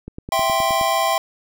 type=click train; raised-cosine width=3 ms; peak=-19 dBFS; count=8; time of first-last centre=0.08-0.812 s; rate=9.56 Hz
type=chord; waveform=square; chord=C major; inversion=first; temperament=equal; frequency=659.3 / 784 / 1046.5 Hz; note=E5 / G5 / C6; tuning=0 / 0 / 0 cents; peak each=-22 dBFS; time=0.32-1.18 s; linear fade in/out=2 ms
effects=none